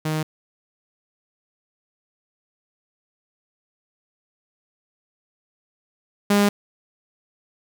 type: tone pair in turn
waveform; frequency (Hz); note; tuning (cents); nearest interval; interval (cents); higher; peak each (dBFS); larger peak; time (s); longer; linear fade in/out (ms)
sawtooth; 155.7 / 203.5; D#3 / G#3; +2 / -35; perfect fourth; 463; second; -18 / -11; second; 0.05-0.23 / 6.3-6.49; second; 5
effects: none